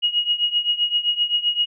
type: tone with tremolo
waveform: sine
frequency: 2888 Hz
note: F#7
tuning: 43 cents flat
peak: -14 dBFS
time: 0.02-1.66 s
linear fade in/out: 20 ms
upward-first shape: triangle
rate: 7.7 Hz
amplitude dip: 90%
effects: none